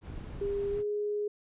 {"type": "noise", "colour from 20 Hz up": "brown", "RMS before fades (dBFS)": -42, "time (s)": [0.01, 0.84], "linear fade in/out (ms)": 50}
{"type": "clicks", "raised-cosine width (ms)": 3, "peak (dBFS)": -35, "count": 11, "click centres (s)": [0.101, 0.137, 0.18, 0.211, 0.242, 0.274, 0.311, 0.352, 0.385, 0.415, 0.452]}
{"type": "tone with pitch glide", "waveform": "sine", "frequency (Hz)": [402.2, 415.7], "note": ["G4", "G#4"], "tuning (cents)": [44, 2], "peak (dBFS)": -29, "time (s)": [0.41, 1.28], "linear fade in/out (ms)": 5, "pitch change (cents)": 58, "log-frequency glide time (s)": [0.7, 0.8]}
{"effects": ["resampled to 8000 Hz"]}